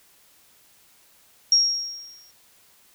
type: tone with exponential decay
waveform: sine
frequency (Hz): 5588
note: F8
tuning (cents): 0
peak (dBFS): -12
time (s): 1.52-2.31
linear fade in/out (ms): 2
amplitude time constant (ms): 170
effects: white hiss -57 dBFS RMS until 2.94 s